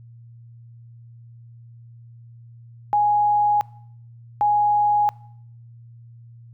sine tone pair in turn, 830.6 / 830.6 Hz, G#5 / G#5, 0 / 0 cents, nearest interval unison, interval 0 cents, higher neither, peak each -15 dBFS, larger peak neither, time 2.93-3.61 / 4.41-5.09 s, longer neither, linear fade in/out 0 ms, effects noise-tail reverb RT60 0.7 s tail -24 dB re dry + added 117 Hz sine -42 dBFS peak until 6.53 s

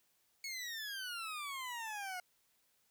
20% pulse exponential sweep, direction down, 2217 to 714 Hz, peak -36 dBFS, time 0.44-2.2 s, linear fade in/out 2 ms, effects white hiss -75 dBFS RMS until 2.9 s

